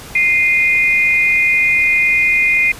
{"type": "tone pair together", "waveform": "sine", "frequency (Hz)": [2093, 2463], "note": ["C7", "D#7"], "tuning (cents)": [0, -18], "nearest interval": "minor third", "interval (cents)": 282, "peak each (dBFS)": -13, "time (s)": [0.15, 2.72], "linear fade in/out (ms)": 5, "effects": ["pink hiss -34 dBFS RMS until 2.79 s", "resampled to 32000 Hz"]}